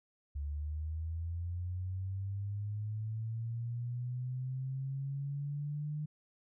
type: linear sweep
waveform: sine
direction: up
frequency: 70.9 to 151.6 Hz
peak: -35 dBFS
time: 0.35-6.06 s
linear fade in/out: 10 ms
effects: none